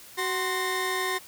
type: tone cluster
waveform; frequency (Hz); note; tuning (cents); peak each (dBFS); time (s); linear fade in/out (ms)
30% pulse; 374.5 / 1051 / 1833; F#4 / C6 / A#6; +21 / +7 / -30; -28; 0.17-1.19; 20
effects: white hiss -48 dBFS RMS until 1.27 s